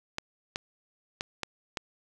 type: clicks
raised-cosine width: 0.2 ms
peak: -14 dBFS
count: 5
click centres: 0.184 / 0.559 / 1.209 / 1.433 / 1.772 s
effects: none